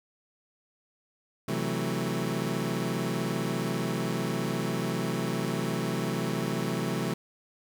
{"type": "chord", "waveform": "25% pulse", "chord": "F# half-diminished seventh", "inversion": "second", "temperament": "equal", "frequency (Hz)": [130.81, 164.81, 185, 220], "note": ["C3", "E3", "F#3", "A3"], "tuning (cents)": [0, 0, 0, 0], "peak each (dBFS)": -30, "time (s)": [1.48, 7.14], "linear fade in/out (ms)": 5, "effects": []}